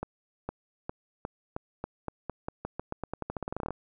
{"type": "accelerating click train", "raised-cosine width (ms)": 1, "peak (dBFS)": -19, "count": 26, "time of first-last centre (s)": [0.03, 3.706], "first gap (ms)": 460, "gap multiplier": 0.88, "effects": []}